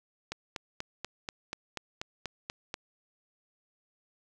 click train, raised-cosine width 0.2 ms, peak -18 dBFS, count 11, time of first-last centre 0.32-2.741 s, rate 4.13 Hz, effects none

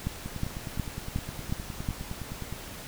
two click trains, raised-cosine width 5 ms, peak -16 / -23 dBFS, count 6 / 23, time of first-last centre 0.07-1.888 / 0.26-2.526 s, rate 2.75 / 9.71 Hz, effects pink hiss -42 dBFS RMS until 2.87 s

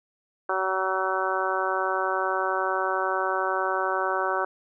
harmonic tone, 188.9 Hz, F#3, 36 cents sharp, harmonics 2 / 3 / 4 / 5 / 6 / 7 / 8, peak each -31 / -31 / -31 / -31 / -31 / -31 / -31 dBFS, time 0.49-4.45 s, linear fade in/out 5 ms, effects none

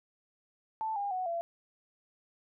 sine tone with pitch steps, 880 / 807 / 740 / 678.6 Hz, A5 / G#5 / F#5 / F5, 0 / -50 / 0 / -50 cents, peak -31 dBFS, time 0.81-1.41 s, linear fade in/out 0 ms, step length 150 ms, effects none

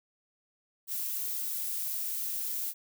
violet noise, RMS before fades -34 dBFS, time 0.87-2.74 s, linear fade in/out 50 ms, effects none

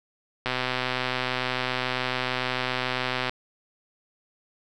click train, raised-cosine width 0.3 ms, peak -10 dBFS, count 361, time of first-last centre 0.46-3.295 s, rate 127 Hz, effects none

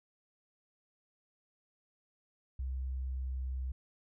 sine tone with pitch glide, 65 to 64.63 Hz, C2 to C2, -11 to -21 cents, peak -34 dBFS, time 2.59-3.72 s, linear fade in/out 5 ms, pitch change -10 cents, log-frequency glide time 2.89-3.44 s, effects none

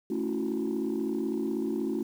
sine chord, F# minor seventh, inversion first, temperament equal with one note detuned, 220 / 277.2 / 329.6 / 365.7 Hz, A3 / C#4 / E4 / F#4, 0 / 0 / 0 / -20 cents, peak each -32 dBFS, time 0.1-2.03 s, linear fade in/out 5 ms, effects tanh soft clip ceiling -22 dBFS + 9-bit

